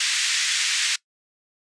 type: band-pass noise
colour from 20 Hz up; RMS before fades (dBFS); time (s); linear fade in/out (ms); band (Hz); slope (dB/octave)
pink; -23; 0-0.96; 5; 1900 to 8100; 24
effects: noise-tail reverb RT60 0.1 s tail -21 dB re dry + resampled to 22050 Hz